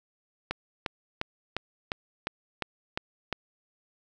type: click train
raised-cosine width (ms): 0.3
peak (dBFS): -13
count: 9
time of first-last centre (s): 0.51-3.327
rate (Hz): 2.84
effects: none